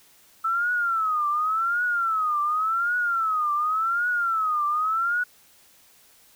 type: tone with vibrato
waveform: sine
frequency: 1313 Hz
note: E6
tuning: 7 cents flat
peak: -21 dBFS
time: 0.44-5.24 s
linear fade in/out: 10 ms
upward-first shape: triangle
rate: 0.89 Hz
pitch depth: 200 cents each way
effects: white hiss -56 dBFS RMS until 6.35 s